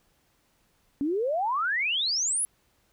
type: exponential sweep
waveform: sine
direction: up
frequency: 269.8 to 11160 Hz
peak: -24 dBFS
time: 1.01-2.45 s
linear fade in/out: 0 ms
effects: pink hiss -68 dBFS RMS until 2.92 s